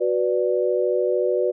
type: chord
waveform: sine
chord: B minor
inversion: second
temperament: equal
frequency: 370 / 493.9 / 587.3 Hz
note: F#4 / B4 / D5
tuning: 0 / 0 / 0 cents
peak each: -22 / -22 / -24 dBFS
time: 0-1.52 s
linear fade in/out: 20 ms
effects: none